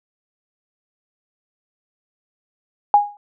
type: tone with exponential decay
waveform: sine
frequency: 823 Hz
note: G#5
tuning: 16 cents flat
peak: -5 dBFS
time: 2.94-3.17 s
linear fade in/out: 1 ms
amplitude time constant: 48 ms
effects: none